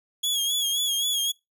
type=tone with vibrato; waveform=sawtooth; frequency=3322 Hz; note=G#7; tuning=in tune; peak=-20 dBFS; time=0.23-1.32 s; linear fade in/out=10 ms; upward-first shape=sine; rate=3.8 Hz; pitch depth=59 cents each way; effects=noise-tail reverb RT60 0.2 s tail -24 dB re dry